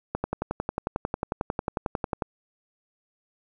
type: click train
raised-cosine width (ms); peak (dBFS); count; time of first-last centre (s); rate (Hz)
1; -12; 24; 0.15-2.222; 11.1
effects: none